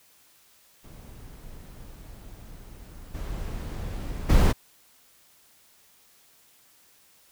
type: noise with level steps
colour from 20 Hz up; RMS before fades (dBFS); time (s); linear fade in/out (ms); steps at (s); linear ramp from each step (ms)
brown; -44 / -33 / -17; 0.83-4.53; 20; 3.14 / 4.29; 10
effects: white hiss -59 dBFS RMS until 7.31 s